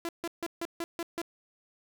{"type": "tone bursts", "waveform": "sawtooth", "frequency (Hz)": 338, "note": "E4", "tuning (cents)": 43, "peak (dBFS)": -28, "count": 7, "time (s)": [0.05, 1.216], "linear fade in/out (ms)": 0, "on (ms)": 38, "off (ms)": 150, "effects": []}